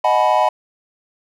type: chord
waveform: triangle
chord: G# minor seventh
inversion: second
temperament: equal with one note detuned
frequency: 622.3 / 740 / 851 / 987.8 Hz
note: D#5 / F#5 / G#5 / B5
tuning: 0 / 0 / +42 / 0 cents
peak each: -16 dBFS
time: 0.04-0.49 s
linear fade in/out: 5 ms
effects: none